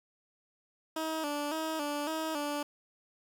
15% pulse tone with vibrato, 304.6 Hz, D#4, 37 cents flat, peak -26 dBFS, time 0.96-2.63 s, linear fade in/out 5 ms, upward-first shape square, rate 1.8 Hz, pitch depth 75 cents each way, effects 11-bit

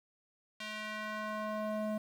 square tone with band-pass filter sweep, 214.1 Hz, A3, 47 cents flat, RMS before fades -38 dBFS, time 0.6-1.98 s, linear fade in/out 5 ms, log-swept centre 2900 to 470 Hz, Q 1.3, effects 10-bit

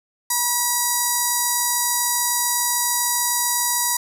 5% pulse tone with notch filter, 967 Hz, B5, 37 cents flat, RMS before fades -21 dBFS, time 0.3-3.97 s, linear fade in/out 5 ms, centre 2900 Hz, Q 0.58, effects none

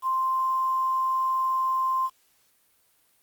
sine tone with quantisation, 1046.5 Hz, C6, in tune, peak -22 dBFS, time 0.02-2.1 s, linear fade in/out 50 ms, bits 8, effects white hiss -65 dBFS RMS until 3.22 s + Opus 32 kbps

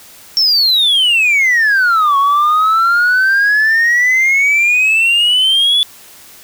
sine exponential two-way sweep, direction down then up, 5480 to 1100 to 3464 Hz, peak -6 dBFS, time 0.37-5.83 s, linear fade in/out 0 ms, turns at 2.17 s, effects tanh soft clip ceiling -7 dBFS + white hiss -39 dBFS RMS until 6.43 s

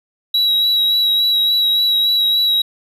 triangle tone with vibrato, 3882 Hz, B7, 31 cents flat, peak -11 dBFS, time 0.34-2.62 s, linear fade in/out 5 ms, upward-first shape sine, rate 3.5 Hz, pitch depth 21 cents each way, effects none

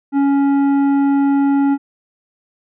sine tone with tanh clipping, 278.9 Hz, C#4, 11 cents sharp, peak -13 dBFS, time 0.12-1.78 s, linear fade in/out 50 ms, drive 10 dB, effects none

